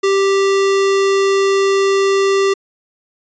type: tone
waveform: square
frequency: 392 Hz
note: G4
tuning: in tune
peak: -12 dBFS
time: 0.03-2.54 s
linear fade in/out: 10 ms
effects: resampled to 16000 Hz